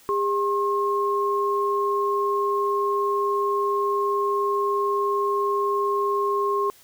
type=tone pair together; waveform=sine; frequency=404.1 / 1073 Hz; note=G#4 / C6; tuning=-47 / +43 cents; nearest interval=octave + perfect fourth; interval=1690 cents; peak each=-23 dBFS; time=0.09-6.7 s; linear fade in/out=0 ms; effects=white hiss -53 dBFS RMS until 6.83 s